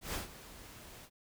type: noise with ADSR envelope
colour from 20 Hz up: pink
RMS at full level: -37 dBFS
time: 0.01-1.1 s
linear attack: 130 ms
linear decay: 130 ms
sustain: -15 dB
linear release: 63 ms
effects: none